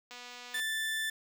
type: click train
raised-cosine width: 0.2 ms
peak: -30 dBFS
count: 121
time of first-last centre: 0.11-0.6 s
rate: 245 Hz
type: tone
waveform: 30% pulse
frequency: 1763 Hz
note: A6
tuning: 3 cents sharp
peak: -29 dBFS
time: 0.54-1.1 s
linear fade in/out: 5 ms
effects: high-pass 300 Hz 12 dB/octave + 9-bit